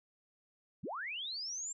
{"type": "linear sweep", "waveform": "sine", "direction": "up", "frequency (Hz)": [92.8, 7500], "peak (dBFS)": -38, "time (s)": [0.83, 1.73], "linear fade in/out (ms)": 10, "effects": []}